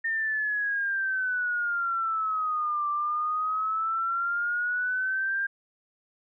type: exponential two-way sweep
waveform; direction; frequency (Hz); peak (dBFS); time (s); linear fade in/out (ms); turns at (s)
sine; down then up; 1825 to 1174.7 to 1603; -25; 0.04-5.47; 10; 2.89
effects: none